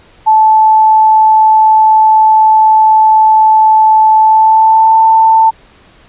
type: tone with pitch glide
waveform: sine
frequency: 872 to 889.8 Hz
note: A5 to A5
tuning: -16 to +19 cents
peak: -3 dBFS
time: 0.26-5.51 s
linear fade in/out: 20 ms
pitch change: +35 cents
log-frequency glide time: 4.17-5.02 s
effects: pink hiss -43 dBFS RMS until 6.08 s + resampled to 8000 Hz